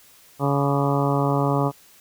harmonic tone with a mistuned harmonic, 140.7 Hz, C#3, 26 cents sharp, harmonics 1 / 2 / 3 / 4 / 5 / 6 / 7 / 8 / 9, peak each -22 / -25 / -27 / -28 / -29 / -30 / -30 / -31 / -32 dBFS, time 0.39-1.72 s, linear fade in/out 50 ms, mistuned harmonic 9, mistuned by -63 cents, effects white hiss -52 dBFS RMS until 2 s

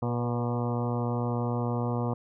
harmonic tone with a mistuned harmonic, 119.8 Hz, A#2, 48 cents sharp, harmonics 1 / 2 / 3 / 4 / 5 / 6 / 7 / 8 / 9 / 10, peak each -29 / -32 / -39 / -35 / -41 / -39 / -42 / -41 / -42 / -45 dBFS, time 0.02-2.14 s, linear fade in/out 5 ms, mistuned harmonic 4, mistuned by +24 cents, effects none

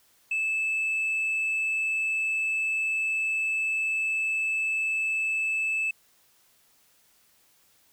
sine tone with tanh clipping, 2621 Hz, E7, 11 cents flat, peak -25 dBFS, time 0.31-5.91 s, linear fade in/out 5 ms, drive 1 dB, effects white hiss -63 dBFS RMS until 7.92 s

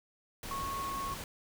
sine tone in noise, 1100 Hz, C#6, 14 cents flat, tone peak -35 dBFS, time 0.51-1.14 s, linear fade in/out 2 ms, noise pink, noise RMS -42 dBFS, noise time 0.43-1.24 s, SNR +4 dB, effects none

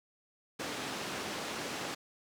pink band-pass noise, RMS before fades -39 dBFS, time 0.59-1.95 s, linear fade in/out 10 ms, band 220 to 6600 Hz, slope 12 dB/octave, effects none

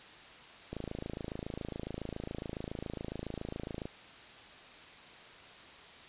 click train, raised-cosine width 2 ms, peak -25 dBFS, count 86, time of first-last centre 0.73-3.855 s, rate 27.2 Hz, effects white hiss -52 dBFS RMS until 6.08 s + resampled to 8000 Hz

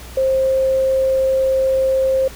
sine tone, 529 Hz, C5, 19 cents sharp, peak -13 dBFS, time 0.17-2.28 s, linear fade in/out 5 ms, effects added 60 Hz sine -35 dBFS peak until 2.35 s + pink hiss -38 dBFS RMS until 2.35 s

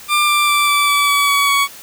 20% pulse tone with pitch steps, 1192 / 1181.7 / 1171.5 / 1161.4 / 1151.4 / 1141.5 / 1131.6 / 1121.9 Hz, D6 / D6 / D6 / D6 / D6 / D6 / C#6 / C#6, +25 / +10 / -5 / -20 / -35 / -50 / +35 / +20 cents, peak -7 dBFS, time 0.08-1.68 s, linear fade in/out 50 ms, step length 200 ms, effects white hiss -37 dBFS RMS until 1.82 s

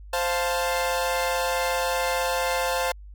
sawtooth chord, F major, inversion second, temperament equal, 523.3 / 698.5 / 880 Hz, C5 / F5 / A5, 0 / 0 / 0 cents, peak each -22 / -25 / -25 dBFS, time 0.13-2.92 s, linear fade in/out 5 ms, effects added 50 Hz sine -40 dBFS peak until 3.14 s

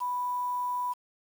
sine tone with quantisation, 987.8 Hz, B5, in tune, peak -28 dBFS, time 0-0.94 s, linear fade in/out 20 ms, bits 8, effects none

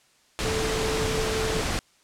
sine tone in noise, 439.8 Hz, A4, 1 cent flat, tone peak -27 dBFS, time 0.45-1.61 s, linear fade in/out 0 ms, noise pink, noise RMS -27 dBFS, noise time 0.39-1.79 s, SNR -3 dB, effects white hiss -61 dBFS RMS until 2.03 s + low-pass 8000 Hz 12 dB/octave

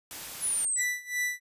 white noise, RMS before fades -40 dBFS, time 0.11-0.65 s, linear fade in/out 0 ms
sine linear sweep, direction down, 10280 to 7459 Hz, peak -26 dBFS, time 0.4-0.85 s, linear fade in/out 50 ms
45% pulse tone with tremolo, 1975.5 Hz, B6, in tune, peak -26 dBFS, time 0.76-1.4 s, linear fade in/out 50 ms, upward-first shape sine, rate 2.7 Hz, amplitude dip 90%
effects resampled to 32000 Hz

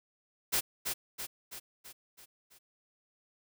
white noise with echo, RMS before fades -29 dBFS, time 0.52-0.61 s, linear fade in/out 20 ms, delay 330 ms, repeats 6, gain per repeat -5 dB, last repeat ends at 2.59 s, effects none

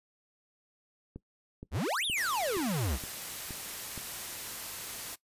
click train, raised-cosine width 3 ms, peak -29 dBFS, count 7, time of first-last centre 1.16-3.977 s, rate 2.13 Hz
square exponential two-way sweep, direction up then down, 55 to 3806 to 55 Hz, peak -30 dBFS, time 1.71-2.99 s, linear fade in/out 50 ms, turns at 2.05 s
white noise, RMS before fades -40 dBFS, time 2.16-5.16 s, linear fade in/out 20 ms
effects noise-tail reverb RT60 0.1 s tail -19 dB re dry + resampled to 32000 Hz

